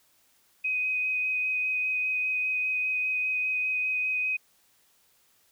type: tone with vibrato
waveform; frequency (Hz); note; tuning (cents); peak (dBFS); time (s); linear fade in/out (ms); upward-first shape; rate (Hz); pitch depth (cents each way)
sine; 2510; D#7; +15; -25; 0.64-4.37; 10; sine; 5; 11
effects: white hiss -65 dBFS RMS until 5.51 s